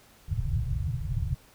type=low-pass noise; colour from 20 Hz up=white; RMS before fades=-29 dBFS; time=0.28-1.35 s; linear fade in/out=10 ms; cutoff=150 Hz; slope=96 dB/octave; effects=pink hiss -57 dBFS RMS until 1.54 s